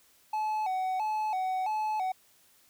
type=tone with vibrato; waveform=triangle; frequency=803 Hz; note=G5; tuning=41 cents sharp; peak=-26 dBFS; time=0.33-2.12 s; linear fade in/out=5 ms; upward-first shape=square; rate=1.5 Hz; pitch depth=120 cents each way; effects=white hiss -63 dBFS RMS until 2.69 s